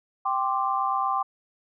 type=chord; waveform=sine; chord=G suspended fourth; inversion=none; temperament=equal; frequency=784 / 1046.5 / 1174.7 Hz; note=G5 / C6 / D6; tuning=0 / 0 / 0 cents; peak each=-27 dBFS; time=0.25-1.23 s; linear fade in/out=10 ms; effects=none